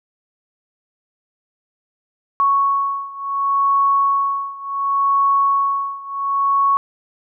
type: beating tone pair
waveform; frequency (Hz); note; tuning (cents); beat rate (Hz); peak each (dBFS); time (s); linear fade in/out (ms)
sine; 1108.7 / 1109.39; C#6 / C#6; 0 / +1; 0.69; -17 / -19; 2.4-6.77; 0
effects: none